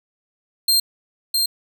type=tone with echo; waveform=sawtooth; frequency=4186 Hz; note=C8; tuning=in tune; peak=-11 dBFS; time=0.68-0.8 s; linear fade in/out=5 ms; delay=660 ms; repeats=1; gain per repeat=-3 dB; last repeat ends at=1.46 s; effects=none